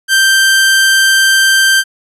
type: tone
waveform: sawtooth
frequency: 1568 Hz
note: G6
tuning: in tune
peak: -3 dBFS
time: 0.08-1.84 s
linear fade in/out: 50 ms
effects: resampled to 32000 Hz